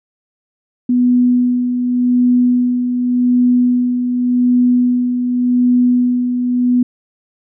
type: tone with tremolo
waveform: sine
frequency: 246.9 Hz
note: B3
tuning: in tune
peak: -8 dBFS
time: 0.89-6.83 s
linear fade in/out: 5 ms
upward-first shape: sine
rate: 0.87 Hz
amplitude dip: 50%
effects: none